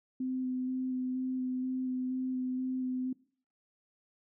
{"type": "tone with vibrato", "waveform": "sine", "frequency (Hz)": 256.4, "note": "C4", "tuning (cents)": -35, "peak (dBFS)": -31, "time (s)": [0.2, 3.13], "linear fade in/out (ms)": 5, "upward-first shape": "square", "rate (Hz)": 2.1, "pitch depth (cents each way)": 10, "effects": ["noise-tail reverb RT60 0.5 s tail -21 dB re dry"]}